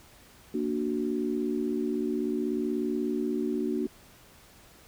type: chord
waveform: sine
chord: Bb augmented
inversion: none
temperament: equal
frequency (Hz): 233.1 / 293.7 / 370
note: Bb3 / D4 / F#4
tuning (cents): 0 / 0 / 0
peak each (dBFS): -31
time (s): 0.54-3.87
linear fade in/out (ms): 5
effects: pink hiss -55 dBFS RMS until 4.87 s